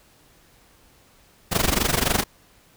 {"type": "noise with amplitude modulation", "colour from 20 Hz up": "pink", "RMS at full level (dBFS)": -18, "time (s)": [1.51, 2.24], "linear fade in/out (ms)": 20, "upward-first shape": "sine", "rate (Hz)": 23.7, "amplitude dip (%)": 85, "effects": ["pink hiss -56 dBFS RMS until 2.76 s"]}